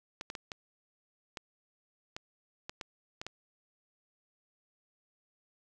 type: clicks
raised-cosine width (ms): 0.2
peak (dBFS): -22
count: 10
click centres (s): 0.211 / 0.301 / 0.352 / 0.518 / 1.372 / 2.165 / 2.695 / 2.812 / 3.215 / 3.266
effects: none